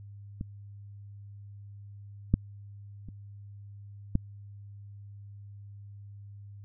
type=clicks; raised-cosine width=5 ms; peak=-22 / -9 / -29 / -12 dBFS; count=4; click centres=0.411 / 2.34 / 3.087 / 4.154 s; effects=added 101 Hz sine -44 dBFS peak until 6.64 s